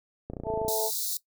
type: clicks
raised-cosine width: 2 ms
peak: -22 dBFS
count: 12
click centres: 0.3 / 0.335 / 0.368 / 0.4 / 0.436 / 0.469 / 0.502 / 0.538 / 0.575 / 0.616 / 0.649 / 0.682 s
type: harmonic tone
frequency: 220 Hz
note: A3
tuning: in tune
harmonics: 2 / 3 / 4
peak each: -29 / -31 / -34 dBFS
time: 0.44-0.91 s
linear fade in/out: 50 ms
type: high-pass noise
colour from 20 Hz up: white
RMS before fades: -31 dBFS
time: 0.68-1.17 s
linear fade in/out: 2 ms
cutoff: 3700 Hz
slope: 96 dB/octave
effects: noise-tail reverb RT60 0.1 s tail -18 dB re dry